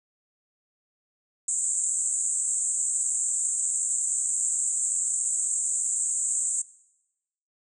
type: band-pass noise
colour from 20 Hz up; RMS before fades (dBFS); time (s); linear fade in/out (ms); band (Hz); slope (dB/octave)
pink; -27; 1.48-6.62; 5; 7200 to 8400; 96
effects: noise-tail reverb RT60 0.9 s tail -20 dB re dry